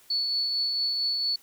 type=tone with tremolo; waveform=sine; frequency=4435 Hz; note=C#8; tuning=in tune; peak=-23 dBFS; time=0.1-1.36 s; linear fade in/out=5 ms; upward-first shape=triangle; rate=4.4 Hz; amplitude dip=30%; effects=white hiss -57 dBFS RMS until 1.42 s